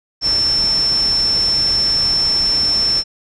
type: tone in noise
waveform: sine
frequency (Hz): 5370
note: E8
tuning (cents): +31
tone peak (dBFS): -13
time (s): 0.21-3.04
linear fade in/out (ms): 50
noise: pink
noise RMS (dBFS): -28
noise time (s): 0.21-3.04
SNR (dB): +12
effects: resampled to 22050 Hz